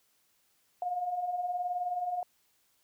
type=beating tone pair; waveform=sine; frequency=698.5 / 717.5 Hz; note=F5 / F5; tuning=0 / +47 cents; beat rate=19 Hz; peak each=-39 / -31 dBFS; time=0.82-2.23 s; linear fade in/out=2 ms; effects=white hiss -71 dBFS RMS until 2.83 s